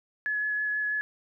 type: tone with vibrato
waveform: sine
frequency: 1700 Hz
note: G#6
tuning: 40 cents sharp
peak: -26 dBFS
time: 0.26-1.01 s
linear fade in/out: 0 ms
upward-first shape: sine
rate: 6.2 Hz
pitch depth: 10 cents each way
effects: none